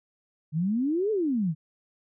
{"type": "exponential two-way sweep", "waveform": "sine", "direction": "up then down", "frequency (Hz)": [146.83, 447.5, 146.83], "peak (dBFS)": -23, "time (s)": [0.52, 1.55], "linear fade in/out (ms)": 50, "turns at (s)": 1.11, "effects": []}